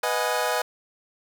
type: chord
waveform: 25% pulse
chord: G# minor seventh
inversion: first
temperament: equal with one note detuned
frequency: 493.9 / 622.3 / 726.9 / 830.6 Hz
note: B4 / D#5 / F#5 / G#5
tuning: 0 / 0 / -31 / 0 cents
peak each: -24 / -24 / -27 / -25 dBFS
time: 0.03-0.62 s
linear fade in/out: 5 ms
effects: none